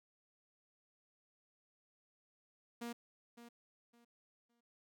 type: tone with echo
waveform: sawtooth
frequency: 236.2 Hz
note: A#3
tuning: 23 cents sharp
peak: -38 dBFS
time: 2.81-2.93 s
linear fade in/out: 10 ms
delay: 560 ms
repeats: 3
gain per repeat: -12 dB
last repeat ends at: 4.61 s
effects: none